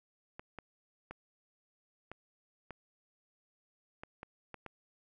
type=clicks; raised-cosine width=0.5 ms; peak=-29 dBFS; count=9; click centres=0.395 / 0.587 / 1.11 / 2.116 / 2.707 / 4.035 / 4.231 / 4.543 / 4.663 s; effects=none